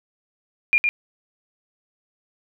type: tone with echo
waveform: sine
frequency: 2402 Hz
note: D7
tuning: 38 cents sharp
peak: -13 dBFS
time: 0.73-0.78 s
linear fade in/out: 0 ms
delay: 110 ms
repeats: 1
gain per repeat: -4 dB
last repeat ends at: 0.89 s
effects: none